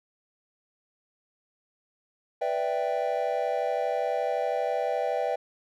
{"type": "chord", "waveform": "triangle", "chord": "E minor seventh", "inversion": "second", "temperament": "equal", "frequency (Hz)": [493.9, 587.3, 659.3, 784], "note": ["B4", "D5", "E5", "G5"], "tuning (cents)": [0, 0, 0, 0], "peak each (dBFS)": -29, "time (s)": [2.41, 5.36], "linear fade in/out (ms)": 10, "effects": []}